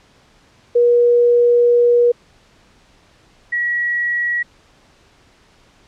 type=tone pair in turn; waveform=sine; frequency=480 / 1920 Hz; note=B4 / B6; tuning=-49 / -49 cents; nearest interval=2 octaves; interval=2400 cents; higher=second; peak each=-9 / -16 dBFS; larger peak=first; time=0.75-2.12 / 3.52-4.43 s; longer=first; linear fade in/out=10 ms; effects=pink hiss -52 dBFS RMS until 5.87 s + low-pass 6000 Hz 12 dB/octave